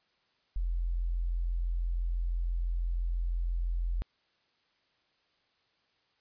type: tone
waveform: sine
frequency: 43 Hz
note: F1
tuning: 26 cents flat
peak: -28 dBFS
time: 0.56-4.02 s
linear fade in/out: 0 ms
effects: white hiss -72 dBFS RMS until 6.2 s + resampled to 11025 Hz